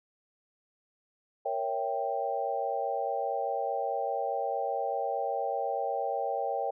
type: chord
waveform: sine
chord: A# diminished seventh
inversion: none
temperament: equal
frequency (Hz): 466.2 / 554.4 / 659.3 / 784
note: A#4 / C#5 / E5 / G5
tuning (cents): 0 / 0 / 0 / 0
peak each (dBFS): -36 / -34 / -36 / -32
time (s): 1.45-6.71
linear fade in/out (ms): 10
effects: none